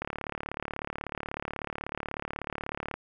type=click train; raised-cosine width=0.5 ms; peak=-18 dBFS; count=107; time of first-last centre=0.02-2.94 s; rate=36.3 Hz; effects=none